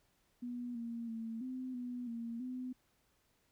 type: tone with pitch steps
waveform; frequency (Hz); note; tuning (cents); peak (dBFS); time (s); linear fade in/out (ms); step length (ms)
sine; 243.5 / 232.8 / 226 / 256.7 / 246 / 232 / 253.3; B3 / A#3 / A3 / C4 / B3 / A#3 / B3; -24 / -2 / +47 / -33 / -7 / -8 / +44; -39; 0.42-2.73; 10; 330
effects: pink hiss -75 dBFS RMS until 3.51 s

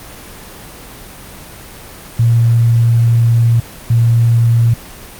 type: tone pair in turn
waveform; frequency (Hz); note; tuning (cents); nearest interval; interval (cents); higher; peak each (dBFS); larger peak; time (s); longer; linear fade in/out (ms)
sine; 116.6 / 116.6; A#2 / A#2; +1 / +1; unison; 0; neither; -7; neither; 2.19-3.6 / 3.9-4.74; first; 5
effects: pink hiss -33 dBFS RMS until 5.19 s + Opus 24 kbps

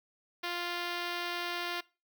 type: tone with notch filter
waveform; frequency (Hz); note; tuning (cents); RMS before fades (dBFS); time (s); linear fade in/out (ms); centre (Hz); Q
5% pulse; 349.2; F4; 0; -36; 0.43-1.81; 10; 9600; 0.84
effects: noise-tail reverb RT60 0.3 s tail -22 dB re dry

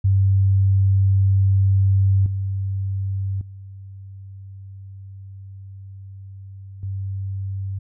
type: tone with level steps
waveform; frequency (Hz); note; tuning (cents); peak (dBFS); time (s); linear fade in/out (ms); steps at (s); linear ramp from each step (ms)
sine; 97.1; G2; -16; -13 / -21 / -35 / -24; 0.04-7.79; 10; 2.26 / 3.41 / 6.83; 2
effects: none

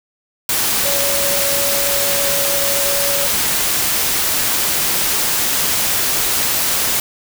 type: tone in noise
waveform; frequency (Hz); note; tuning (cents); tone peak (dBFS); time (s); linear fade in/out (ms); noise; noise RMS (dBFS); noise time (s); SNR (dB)
sine; 563; C#5; +27; -22; 0.85-3.27; 2; white; -17; 0.49-7; -8
effects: none

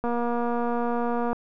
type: click train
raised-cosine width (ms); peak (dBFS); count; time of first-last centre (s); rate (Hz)
1; -15; 308; 0.04-1.33; 238
effects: none

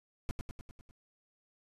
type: noise with echo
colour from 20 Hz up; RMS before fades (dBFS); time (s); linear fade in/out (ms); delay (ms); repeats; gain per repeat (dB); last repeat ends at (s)
brown; -32; 0.29-0.31; 0; 100; 6; -4; 0.91
effects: resampled to 32000 Hz

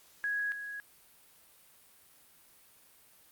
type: tone pair in turn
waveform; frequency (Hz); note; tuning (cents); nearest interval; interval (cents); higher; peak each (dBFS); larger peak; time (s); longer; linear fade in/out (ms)
sine; 1661.2 / 1661.2; G#6 / G#6; 0 / 0; unison; 0; neither; -30 / -37; first; 0.24-0.52 / 0.52-0.8; neither; 0
effects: white hiss -61 dBFS RMS until 3.31 s + Opus 48 kbps

